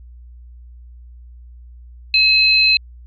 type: tone pair together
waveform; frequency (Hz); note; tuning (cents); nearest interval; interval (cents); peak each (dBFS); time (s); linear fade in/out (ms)
sine; 2573 / 4084; E7 / C8; -43 / -43; minor sixth; 800; -13; 2.14-2.77; 2
effects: added 60 Hz sine -37 dBFS peak until 3.06 s